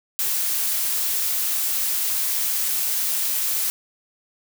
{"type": "noise", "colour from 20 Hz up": "blue", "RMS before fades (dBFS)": -23, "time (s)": [0.19, 3.7], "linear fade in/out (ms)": 0, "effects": []}